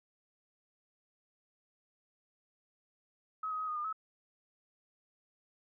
sine tone with pitch steps, 1277 / 1258 / 1266 / 1233 / 1208 / 1291 Hz, D#6 / D#6 / D#6 / D#6 / D6 / E6, +45 / +19 / +30 / -16 / +48 / -37 cents, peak -34 dBFS, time 3.43-3.928 s, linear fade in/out 5 ms, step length 83 ms, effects none

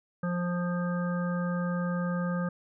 harmonic tone, 176 Hz, F3, 14 cents sharp, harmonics 1 / 3 / 5 / 7 / 9, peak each -28 / -36 / -46 / -39 / -41 dBFS, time 0.23-2.49 s, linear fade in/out 5 ms, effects none

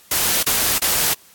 white noise bursts, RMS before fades -18 dBFS, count 3, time 0.11-1.138 s, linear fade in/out 5 ms, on 320 ms, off 34 ms, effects white hiss -49 dBFS RMS until 1.34 s + AAC 64 kbps

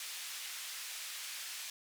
pink band-pass noise, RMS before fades -44 dBFS, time 0-1.7 s, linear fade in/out 2 ms, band 2300 to 13000 Hz, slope 12 dB/octave, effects none

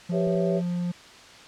triangle tone with pitch glide, 174.61 to 175.93 Hz, F3 to F3, 0 to +13 cents, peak -23 dBFS, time 0.09-0.92 s, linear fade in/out 10 ms, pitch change +13 cents, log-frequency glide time 0.24-0.67 s
sine chord, C# half-diminished seventh, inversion second, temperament equal, 392 / 493.9 / 554.4 / 659.3 Hz, G4 / B4 / C#5 / E5, 0 / 0 / 0 / 0 cents, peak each -27 / -32 / -28 / -31 dBFS, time 0.11-0.62 s, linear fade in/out 50 ms
clicks, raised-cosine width 2 ms, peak -25 / -30 dBFS, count 2, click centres 0.272 / 0.352 s
effects white hiss -47 dBFS RMS until 1.47 s + low-pass 5000 Hz 12 dB/octave

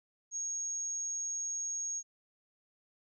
sine tone, 6570 Hz, G#8, 20 cents flat, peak -34 dBFS, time 0.31-2.03 s, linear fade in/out 50 ms, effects none

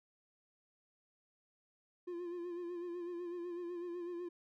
triangle tone with vibrato, 349.2 Hz, F4, in tune, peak -38 dBFS, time 2.07-4.29 s, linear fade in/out 10 ms, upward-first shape sine, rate 8 Hz, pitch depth 45 cents each way, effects none

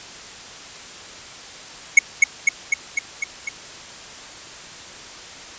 square tone with echo, 2200 Hz, C#7, 14 cents flat, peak -5 dBFS, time 1.97-1.99 s, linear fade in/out 5 ms, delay 250 ms, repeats 6, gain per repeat -3 dB, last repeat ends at 3.49 s, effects white hiss -38 dBFS RMS until 5.58 s + resampled to 16000 Hz

